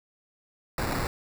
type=noise with sample-and-hold; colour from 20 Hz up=pink; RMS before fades=-29 dBFS; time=0.78-1.07 s; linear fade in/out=2 ms; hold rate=3150 Hz; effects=none